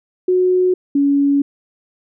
sine tone pair in turn, 366.2 / 281.9 Hz, F#4 / C#4, -18 / +29 cents, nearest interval perfect fourth, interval 453 cents, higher first, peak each -11 dBFS, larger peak neither, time 0.28-0.74 / 0.95-1.42 s, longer second, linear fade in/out 5 ms, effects none

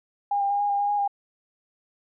sine tone with pitch steps, 811 / 798 / 810 / 819 / 805 / 814 / 823 / 806 Hz, G#5 / G5 / G#5 / G#5 / G5 / G#5 / G#5 / G5, -41 / +31 / -43 / -24 / +46 / -35 / -16 / +48 cents, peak -21 dBFS, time 0.31-1.078 s, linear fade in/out 5 ms, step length 96 ms, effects none

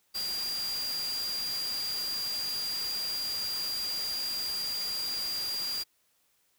sine tone in noise, 4776 Hz, D8, 28 cents sharp, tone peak -31 dBFS, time 0.14-5.84 s, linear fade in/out 20 ms, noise white, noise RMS -40 dBFS, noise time 0.14-5.84 s, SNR +6 dB, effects white hiss -71 dBFS RMS until 6.58 s

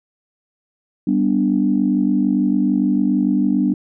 sine chord, G major, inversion none, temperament equal, 196 / 246.9 / 293.7 Hz, G3 / B3 / D4, 0 / 0 / 0 cents, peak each -18 dBFS, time 1.07-3.74 s, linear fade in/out 5 ms, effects tanh soft clip ceiling -4 dBFS

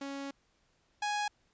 sawtooth tone pair in turn, 277.2 / 830.7 Hz, C#4 / G#5, 0 / 0 cents, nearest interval octave + perfect fifth, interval 1900 cents, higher second, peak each -34 / -27 dBFS, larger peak second, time 0.01-0.31 / 1.02-1.28 s, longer first, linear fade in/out 5 ms, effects pink hiss -72 dBFS RMS until 1.53 s + resampled to 16000 Hz

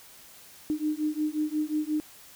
sine beating tone pair, 302.1 / 307.7 Hz, D4 / D#4, +49 / -19 cents, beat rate 5.6 Hz, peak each -29 dBFS, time 0.7-2 s, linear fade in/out 0 ms, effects white hiss -51 dBFS RMS until 2.35 s

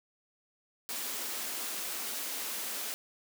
white high-pass noise, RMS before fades -37 dBFS, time 0.89-2.94 s, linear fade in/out 0 ms, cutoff 200 Hz, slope 48 dB/octave, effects none

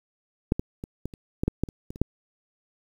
clicks, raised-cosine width 3 ms, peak -7 / -14 / -21 / -18 / -29 / -12 / -9 / -10 / -26 / -23 / -27 / -7 dBFS, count 12, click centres 0.521 / 0.595 / 0.839 / 1.056 / 1.138 / 1.435 / 1.48 / 1.636 / 1.688 / 1.905 / 1.959 / 2.016 s, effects 8-bit

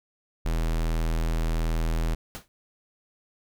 square tone, 40.67 Hz, E1, 23 cents flat, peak -24 dBFS, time 0.45-2.15 s, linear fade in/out 10 ms
pink noise with exponential decay, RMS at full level -34 dBFS, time 2.35-2.48 s, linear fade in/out 0 ms, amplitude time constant 28 ms
effects none

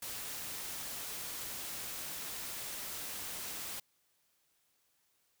white noise, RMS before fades -42 dBFS, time 0.02-3.8 s, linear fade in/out 5 ms, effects white hiss -75 dBFS RMS until 5.4 s

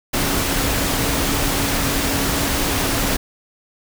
sine tone in noise, 277.2 Hz, C#4, in tune, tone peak -27 dBFS, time 0.13-3.17 s, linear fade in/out 10 ms, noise pink, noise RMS -20 dBFS, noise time 0.13-3.17 s, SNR -10 dB, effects none

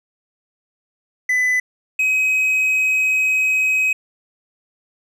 triangle tone pair in turn, 2002 / 2534 Hz, B6 / D#7, +23 / +31 cents, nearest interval major third, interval 408 cents, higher second, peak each -13 dBFS, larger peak neither, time 1.29-1.6 / 1.99-3.93 s, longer second, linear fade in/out 5 ms, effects none

